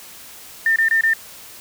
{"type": "tone bursts", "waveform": "sine", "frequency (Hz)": 1804, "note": "A6", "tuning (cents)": 43, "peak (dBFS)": -13, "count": 4, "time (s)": [0.66, 1.135], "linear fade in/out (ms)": 2, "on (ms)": 100, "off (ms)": 25, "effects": ["white hiss -40 dBFS RMS until 1.6 s"]}